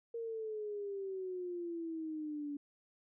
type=exponential sweep; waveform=sine; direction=down; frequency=466.2 to 285.7 Hz; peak=-38 dBFS; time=0.14-2.57 s; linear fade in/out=5 ms; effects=none